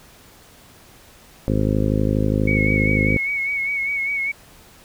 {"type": "harmonic tone", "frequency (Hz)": 52.3, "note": "G#1", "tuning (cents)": 13, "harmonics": [1, 2, 3, 4, 5, 6, 7, 8, 9, 10], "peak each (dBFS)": [-24, -22, -25, -24, -24, -29, -30, -32, -32, -29], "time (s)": [1.48, 3.17], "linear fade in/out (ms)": 0}
{"type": "tone with vibrato", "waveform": "sine", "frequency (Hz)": 2217, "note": "C#7", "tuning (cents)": 0, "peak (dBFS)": -20, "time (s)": [2.47, 4.32], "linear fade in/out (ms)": 10, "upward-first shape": "sine", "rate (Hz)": 5, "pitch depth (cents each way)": 41}
{"effects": ["pink hiss -48 dBFS RMS until 4.84 s"]}